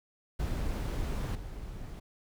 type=noise with level steps; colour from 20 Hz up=brown; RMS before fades=-32 / -42 dBFS; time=0.39-2 s; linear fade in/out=10 ms; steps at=1.35 s; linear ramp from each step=2 ms; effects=none